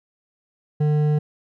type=tone with hard clipping; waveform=sine; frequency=150 Hz; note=D3; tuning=37 cents sharp; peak=-18 dBFS; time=0.8-1.19 s; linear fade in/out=10 ms; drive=8 dB; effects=none